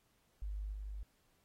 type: tone with level steps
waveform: sine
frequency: 50.8 Hz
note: G#1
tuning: 38 cents flat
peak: -38 / -41 dBFS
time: 0.42-1.03 s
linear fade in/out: 0 ms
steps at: 0.72 s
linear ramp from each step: 20 ms
effects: pink hiss -75 dBFS RMS until 1.44 s + AAC 48 kbps